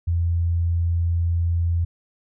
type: tone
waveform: sine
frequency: 85 Hz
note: F2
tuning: 46 cents flat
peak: -18 dBFS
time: 0.07-1.85 s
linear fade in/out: 10 ms
effects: none